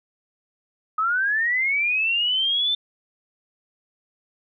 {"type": "linear sweep", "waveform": "sine", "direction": "up", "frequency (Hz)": [1250, 3563], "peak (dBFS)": -19, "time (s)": [0.98, 2.75], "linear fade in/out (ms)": 5, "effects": []}